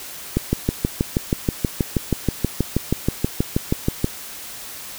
click train, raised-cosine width 3 ms, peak -4 dBFS, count 24, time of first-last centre 0.37-4.044 s, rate 6.26 Hz, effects white hiss -35 dBFS RMS until 4.98 s

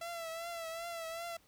sawtooth tone with vibrato, 668 Hz, E5, 23 cents sharp, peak -36 dBFS, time 0.01-1.37 s, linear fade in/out 5 ms, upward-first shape triangle, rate 2.6 Hz, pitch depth 58 cents each way, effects pink hiss -67 dBFS RMS until 1.47 s

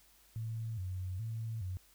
sine tone with vibrato, 101.9 Hz, G#2, 32 cents flat, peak -36 dBFS, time 0.36-1.77 s, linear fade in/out 0 ms, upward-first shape square, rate 1.2 Hz, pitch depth 170 cents each way, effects added 50 Hz sine -70 dBFS peak until 1.94 s + white hiss -65 dBFS RMS until 1.94 s

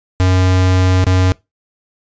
square tone with dropouts, 92.5 Hz, F#2, in tune, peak -10 dBFS, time 0.2-1.32 s, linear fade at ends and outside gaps 0 ms, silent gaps 1.042-1.067 s, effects noise-tail reverb RT60 0.2 s tail -22 dB re dry + resampled to 16000 Hz

